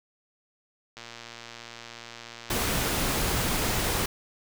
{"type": "click train", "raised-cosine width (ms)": 0.2, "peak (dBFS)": -24, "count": 227, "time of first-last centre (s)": [0.97, 2.902], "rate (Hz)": 117}
{"type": "noise", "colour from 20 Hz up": "pink", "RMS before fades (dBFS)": -27, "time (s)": [2.5, 4.06], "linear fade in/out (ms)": 5}
{"effects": []}